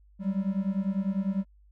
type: beating tone pair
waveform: triangle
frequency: 189.2 / 199.2 Hz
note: F#3 / G3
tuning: +39 / +28 cents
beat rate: 10 Hz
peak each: -27 dBFS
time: 0.19-1.45 s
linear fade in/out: 50 ms
effects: added 50 Hz sine -55 dBFS peak until 1.71 s